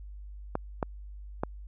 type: clicks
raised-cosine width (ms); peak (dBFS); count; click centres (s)
1; -14; 3; 0.554 / 0.828 / 1.435
effects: added 50 Hz sine -41 dBFS peak until 1.67 s